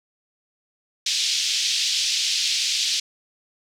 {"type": "band-pass noise", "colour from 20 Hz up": "white", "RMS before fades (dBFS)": -23, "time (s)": [1.06, 3], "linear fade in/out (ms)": 5, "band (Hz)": [2900, 5600], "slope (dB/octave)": 24, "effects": []}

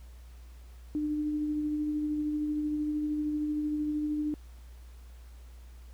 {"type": "tone with tremolo", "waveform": "sine", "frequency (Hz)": 300.3, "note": "D4", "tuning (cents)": 39, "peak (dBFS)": -27, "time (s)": [0.95, 4.34], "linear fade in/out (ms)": 0, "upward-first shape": "sine", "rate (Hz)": 13, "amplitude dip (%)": 25, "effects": ["added 60 Hz sine -46 dBFS peak until 5.93 s", "pink hiss -62 dBFS RMS until 5.93 s"]}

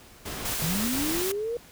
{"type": "noise bursts", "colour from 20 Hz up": "pink", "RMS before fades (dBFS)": -35, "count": 3, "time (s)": [0.25, 1.224], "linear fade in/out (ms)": 10, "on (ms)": 300, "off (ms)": 37}
{"type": "noise", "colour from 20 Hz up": "white", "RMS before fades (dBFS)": -31, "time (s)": [0.45, 1.32], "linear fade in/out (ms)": 5}
{"type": "linear sweep", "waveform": "sine", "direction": "up", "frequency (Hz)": [147.6, 483.6], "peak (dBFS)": -27, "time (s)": [0.62, 1.57], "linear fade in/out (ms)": 2}
{"effects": ["pink hiss -51 dBFS RMS until 1.71 s"]}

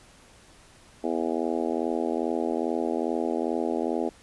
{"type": "harmonic tone", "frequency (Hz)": 82.41, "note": "E2", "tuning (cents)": 0, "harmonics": [3, 4, 5, 6, 7, 8, 9, 10], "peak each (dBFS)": [-31, -30, -31, -34, -36, -35, -37, -39], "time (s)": [1.03, 4.1], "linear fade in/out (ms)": 20, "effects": ["pink hiss -54 dBFS RMS until 4.22 s", "resampled to 24000 Hz"]}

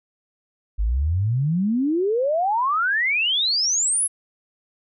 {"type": "exponential sweep", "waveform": "sine", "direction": "up", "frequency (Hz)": [48.41, 11020], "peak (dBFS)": -18, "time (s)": [0.78, 4.08], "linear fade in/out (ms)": 20, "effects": []}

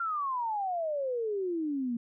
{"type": "exponential sweep", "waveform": "sine", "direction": "down", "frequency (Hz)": [1396.9, 229.8], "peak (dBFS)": -29, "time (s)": [0, 1.97], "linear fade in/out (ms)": 5, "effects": []}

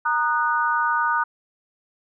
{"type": "chord", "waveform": "sine", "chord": "D# minor", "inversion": "second", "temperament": "equal with one note detuned", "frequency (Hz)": [932.3, 1228.1, 1480], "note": ["A#5", "D#6", "F#6"], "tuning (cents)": [0, -23, 0], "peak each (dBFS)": -23, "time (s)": [0.05, 1.24], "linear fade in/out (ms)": 10, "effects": []}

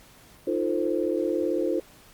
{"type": "chord", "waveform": "sine", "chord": "F dominant seventh", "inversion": "third", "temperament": "equal with one note detuned", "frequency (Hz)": [311.1, 349.2, 447.9, 523.3], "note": ["Eb4", "F4", "A4", "C5"], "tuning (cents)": [0, 0, 31, 0], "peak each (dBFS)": [-29, -27, -30, -29], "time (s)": [0.47, 1.8], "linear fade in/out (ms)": 5, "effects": ["pink hiss -53 dBFS RMS until 2.13 s", "Opus 48 kbps"]}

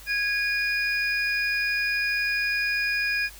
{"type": "tone cluster", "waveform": "sine", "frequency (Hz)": [1652, 2444, 5000], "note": ["G#6", "D#7", "D#8"], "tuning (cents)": [-10, -32, 8], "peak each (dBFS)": [-26, -26, -32], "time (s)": [0.06, 3.3], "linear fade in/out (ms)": 50, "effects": ["added 50 Hz sine -47 dBFS peak until 3.39 s", "white hiss -47 dBFS RMS until 3.39 s"]}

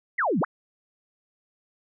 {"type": "exponential two-way sweep", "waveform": "sine", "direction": "down then up", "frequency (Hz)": [2181, 146.5, 2087], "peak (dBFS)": -21, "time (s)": [0.18, 0.45], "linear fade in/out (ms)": 10, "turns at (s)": 0.4, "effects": []}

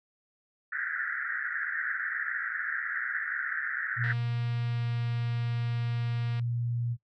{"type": "band-pass noise", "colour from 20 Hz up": "white", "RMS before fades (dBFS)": -33, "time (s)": [0.72, 4.13], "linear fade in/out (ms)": 5, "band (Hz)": [1400, 1900], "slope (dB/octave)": 96}
{"type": "tone with pitch glide", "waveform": "sine", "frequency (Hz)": [120, 119.03], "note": ["B2", "A#2"], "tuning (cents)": [-49, 37], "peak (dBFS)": -28, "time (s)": [3.96, 6.97], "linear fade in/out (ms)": 50, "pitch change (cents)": -14, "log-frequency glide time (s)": [4.68, 4.85]}
{"type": "click train", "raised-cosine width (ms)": 0.3, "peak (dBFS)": -30, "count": 557, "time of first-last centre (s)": [4.04, 6.396], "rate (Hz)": 236}
{"effects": ["noise-tail reverb RT60 0.1 s tail -19 dB re dry"]}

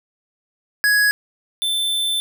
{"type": "tone pair in turn", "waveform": "square", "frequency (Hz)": [1670, 3539], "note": ["G#6", "A7"], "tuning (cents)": [9, 9], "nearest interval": "octave + minor second", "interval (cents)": 1300, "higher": "second", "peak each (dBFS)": [-14, -19], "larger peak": "first", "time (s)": [[0.84, 1.11], [1.62, 2.2]], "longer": "second", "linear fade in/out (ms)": 0, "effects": []}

